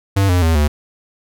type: tone with pitch steps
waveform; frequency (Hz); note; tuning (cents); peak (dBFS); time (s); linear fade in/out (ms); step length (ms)
square; 98.1 / 89.44 / 81.54 / 74.35; G2 / F2 / E2 / D2; +2 / +42 / -18 / +22; -12; 0.16-0.68; 10; 130
effects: none